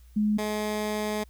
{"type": "tone pair in turn", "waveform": ["sine", "15% pulse"], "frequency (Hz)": [210.8, 212.1], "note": ["G#3", "G#3"], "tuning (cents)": [26, 37], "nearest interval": "unison", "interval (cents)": 11, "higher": "second", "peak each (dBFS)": -21, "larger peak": "neither", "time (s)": [[0.16, 0.38], [0.38, 1.24]], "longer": "second", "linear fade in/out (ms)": 10, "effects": ["added 60 Hz sine -49 dBFS peak until 1.29 s", "white hiss -65 dBFS RMS until 1.29 s"]}